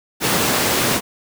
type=high-pass noise; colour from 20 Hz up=pink; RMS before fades=-18 dBFS; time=0.2-1.01 s; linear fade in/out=50 ms; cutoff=150 Hz; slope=12 dB/octave; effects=none